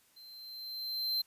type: tone with level ramp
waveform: square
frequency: 4113 Hz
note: C8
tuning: 30 cents flat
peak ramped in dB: -52 to -29 dBFS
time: 0.16-1.22 s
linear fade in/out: 10 ms
effects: white hiss -67 dBFS RMS until 1.26 s + resampled to 32000 Hz